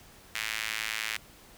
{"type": "tone with high-pass filter", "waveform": "sawtooth", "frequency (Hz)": 110, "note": "A2", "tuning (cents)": 0, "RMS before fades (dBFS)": -34, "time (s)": [0.35, 1.17], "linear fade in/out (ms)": 0, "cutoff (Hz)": 2100, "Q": 2, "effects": ["pink hiss -54 dBFS RMS until 1.57 s"]}